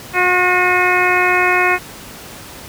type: harmonic tone with a mistuned harmonic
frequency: 361.1 Hz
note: F#4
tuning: 42 cents flat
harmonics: 1 / 2 / 3 / 4 / 5 / 6 / 7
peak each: -19 / -19 / -19 / -19 / -19 / -19 / -19 dBFS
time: 0.13-1.79 s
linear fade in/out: 50 ms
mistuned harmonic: 5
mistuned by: +22 cents
effects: pink hiss -34 dBFS RMS until 2.68 s + high-pass 60 Hz 12 dB/octave